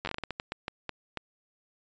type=slowing click train; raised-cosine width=0.3 ms; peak=-17 dBFS; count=14; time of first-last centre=0.05-1.173 s; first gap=10 ms; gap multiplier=1.32; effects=resampled to 16000 Hz